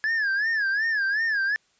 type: tone with vibrato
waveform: triangle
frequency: 1694 Hz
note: G#6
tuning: 34 cents sharp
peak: -20 dBFS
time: 0.04-1.56 s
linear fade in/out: 0 ms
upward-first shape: sine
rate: 2.7 Hz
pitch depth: 140 cents each way
effects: white hiss -65 dBFS RMS until 1.79 s + resampled to 16000 Hz